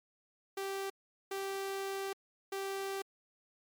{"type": "tone bursts at uneven times", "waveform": "sawtooth", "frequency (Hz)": 390.4, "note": "G4", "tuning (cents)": -7, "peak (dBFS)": -32, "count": 3, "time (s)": [[0.57, 0.9], [1.31, 2.13], [2.52, 3.02]], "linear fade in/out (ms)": 5, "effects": ["MP3 96 kbps"]}